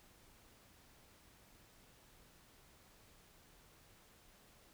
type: silence
effects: pink hiss -65 dBFS RMS until 4.73 s